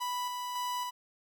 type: tone with tremolo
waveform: 45% pulse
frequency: 987.8 Hz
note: B5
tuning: in tune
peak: -32 dBFS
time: 0-0.91 s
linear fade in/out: 20 ms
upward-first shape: square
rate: 1.8 Hz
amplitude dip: 30%
effects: none